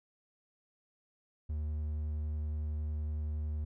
triangle tone, 75.9 Hz, D#2, 42 cents flat, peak -31 dBFS, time 1.49-3.65 s, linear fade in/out 10 ms, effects none

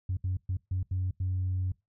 sine tone bursts at uneven times, 92.5 Hz, F#2, in tune, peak -26 dBFS, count 6, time 0.09-0.17 / 0.24-0.37 / 0.49-0.57 / 0.71-0.83 / 0.91-1.11 / 1.2-1.72 s, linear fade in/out 5 ms, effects noise-tail reverb RT60 0.2 s tail -22 dB re dry + tanh soft clip ceiling -24 dBFS

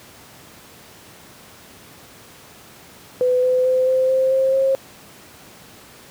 sine tone with pitch steps, 502 / 507.5 / 513.1 / 518.8 / 524.5 / 530.3 / 536.2 Hz, B4 / B4 / C5 / C5 / C5 / C5 / C5, +28 / +47 / -34 / -15 / +4 / +23 / +42 cents, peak -14 dBFS, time 3.21-4.75 s, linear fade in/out 0 ms, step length 220 ms, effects pink hiss -44 dBFS RMS until 6.1 s + high-pass 100 Hz 12 dB/octave

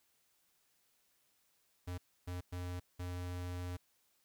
square tone bursts at uneven times, 89.3 Hz, F2, 39 cents sharp, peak -40 dBFS, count 4, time 1.87-1.98 / 2.27-2.41 / 2.52-2.8 / 2.99-3.77 s, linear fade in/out 10 ms, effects white hiss -75 dBFS RMS until 4.24 s

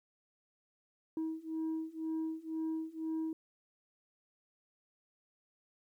sine beating tone pair, 318.9 / 320.9 Hz, D#4 / E4, +43 / -46 cents, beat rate 2 Hz, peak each -37 / -36 dBFS, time 1.17-3.33 s, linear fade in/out 2 ms, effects tanh soft clip ceiling -32 dBFS + 12-bit

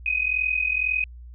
sine tone pair together, 2489 / 2531 Hz, D#7 / D#7, 0 / +29 cents, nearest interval unison, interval 29 cents, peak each -24 dBFS, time 0.06-1.04 s, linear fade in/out 2 ms, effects added 60 Hz sine -39 dBFS peak until 1.34 s

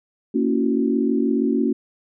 sine chord, F# dominant seventh, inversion first, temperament just, 231.2 / 277.5 / 333 / 370 Hz, A#3 / C#4 / E4 / F#4, -14 / +2 / +18 / 0 cents, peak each -21 / -21 / -27 / -24 dBFS, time 0.34-1.73 s, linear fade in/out 10 ms, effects none

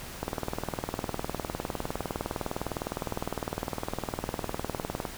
click train, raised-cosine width 1 ms, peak -16 dBFS, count 96, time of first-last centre 0.23-5.052 s, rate 19.7 Hz, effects pink hiss -42 dBFS RMS until 5.17 s

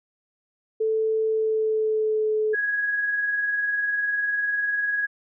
sine tone with pitch glide, 440 to 430.9 Hz, A4 to A4, 0 to -36 cents, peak -20 dBFS, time 0.8-2.55 s, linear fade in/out 10 ms, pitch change -36 cents, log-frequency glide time 1.27-2.34 s
sine tone with tremolo, 1661.2 Hz, G#6, in tune, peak -20 dBFS, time 2.53-5.07 s, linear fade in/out 20 ms, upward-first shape sine, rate 20 Hz, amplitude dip 40%
effects none

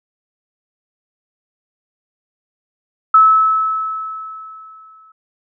sine tone with exponential decay, 1300 Hz, E6, 24 cents flat, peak -4 dBFS, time 3.14-5.12 s, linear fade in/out 5 ms, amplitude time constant 430 ms, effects none

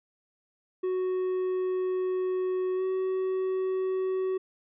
triangle tone with pitch glide, 370 to 376 Hz, F#4 to F#4, 0 to +28 cents, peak -24 dBFS, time 0.83-4.38 s, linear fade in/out 10 ms, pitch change +28 cents, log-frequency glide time 2.75-2.83 s, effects resampled to 8000 Hz

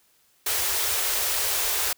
white band-stop noise, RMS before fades -25 dBFS, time 0.46-1.93 s, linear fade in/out 5 ms, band 100 to 350 Hz, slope 96 dB/octave, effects white hiss -63 dBFS RMS until 1.97 s

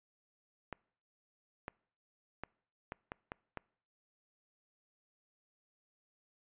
clicks, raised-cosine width 0.5 ms, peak -25 dBFS, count 7, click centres 0.727 / 1.681 / 2.436 / 2.921 / 3.119 / 3.319 / 3.573 s, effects noise-tail reverb RT60 0.6 s tail -26 dB re dry + resampled to 8000 Hz

